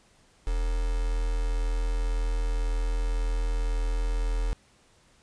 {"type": "tone with quantisation", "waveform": "sine", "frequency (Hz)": 40.95, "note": "E1", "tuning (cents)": -11, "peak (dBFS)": -24, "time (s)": [0.47, 4.53], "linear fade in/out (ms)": 0, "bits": 6, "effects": ["pink hiss -61 dBFS RMS until 5.22 s", "resampled to 22050 Hz"]}